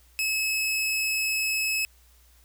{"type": "tone", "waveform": "sawtooth", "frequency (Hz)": 2584, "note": "E7", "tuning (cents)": -35, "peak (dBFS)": -21, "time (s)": [0.19, 1.85], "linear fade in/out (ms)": 0, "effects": ["added 60 Hz sine -56 dBFS peak until 2.44 s", "white hiss -61 dBFS RMS until 2.44 s"]}